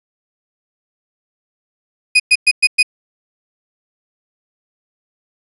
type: tone bursts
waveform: 35% pulse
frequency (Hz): 2487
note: D#7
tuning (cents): -1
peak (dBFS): -5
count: 5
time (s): 2.15-2.83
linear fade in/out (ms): 10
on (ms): 48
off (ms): 110
effects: resampled to 24000 Hz